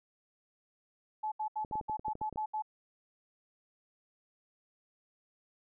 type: tone bursts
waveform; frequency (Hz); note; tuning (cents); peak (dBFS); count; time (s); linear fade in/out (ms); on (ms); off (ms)
sine; 860; A5; -40; -32; 9; 1.23-2.623; 10; 89; 74
type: clicks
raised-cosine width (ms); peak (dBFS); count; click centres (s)
2; -31; 11; 1.648 / 1.712 / 1.755 / 1.812 / 1.897 / 1.995 / 2.082 / 2.154 / 2.215 / 2.327 / 2.359
effects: none